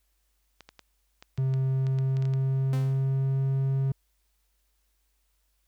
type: clicks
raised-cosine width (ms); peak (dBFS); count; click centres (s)
0.2; -28; 12; 0.607 / 0.69 / 0.793 / 1.225 / 1.376 / 1.539 / 1.868 / 1.987 / 2.169 / 2.224 / 2.254 / 2.337
type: tone with pitch glide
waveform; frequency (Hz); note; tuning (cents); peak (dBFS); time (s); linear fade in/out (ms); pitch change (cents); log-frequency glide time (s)
triangle; 132.5 to 134.89; C3 to C#3; +22 to -47; -21; 1.38-3.92; 5; +31; 1.61-3.51
type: tone with exponential decay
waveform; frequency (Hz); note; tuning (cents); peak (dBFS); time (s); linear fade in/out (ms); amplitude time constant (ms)
sawtooth; 260; C4; -11; -30; 2.73-3.19; 1; 98
effects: added 50 Hz sine -70 dBFS peak until 5.67 s + white hiss -75 dBFS RMS until 5.67 s